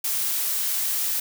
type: noise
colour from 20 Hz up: blue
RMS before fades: -25 dBFS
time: 0.04-1.2 s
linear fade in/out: 5 ms
effects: none